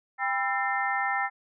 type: tone cluster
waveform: sine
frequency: 795 / 994 / 1336 / 1800 / 2089 Hz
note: G5 / B5 / E6 / A6 / C7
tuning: +24 / +11 / +23 / +39 / -3 cents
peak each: -29 / -35 / -32 / -30 / -34 dBFS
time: 0.18-1.3 s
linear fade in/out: 50 ms
effects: none